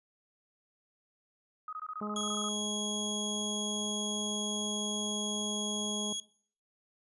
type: tone bursts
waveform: sine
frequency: 1257 Hz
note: D#6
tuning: 17 cents sharp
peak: -37 dBFS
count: 12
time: 1.68-2.487 s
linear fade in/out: 2 ms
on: 48 ms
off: 21 ms
type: harmonic tone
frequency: 209.5 Hz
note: G#3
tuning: 15 cents sharp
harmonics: 1 / 2 / 3 / 4 / 5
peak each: -36 / -42 / -46 / -48 / -50 dBFS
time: 2.01-6.13 s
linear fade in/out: 5 ms
type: tone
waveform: 25% pulse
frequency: 3322 Hz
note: G#7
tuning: in tune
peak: -31 dBFS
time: 2.16-6.2 s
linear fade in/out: 2 ms
effects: noise-tail reverb RT60 0.5 s tail -19 dB re dry + resampled to 24000 Hz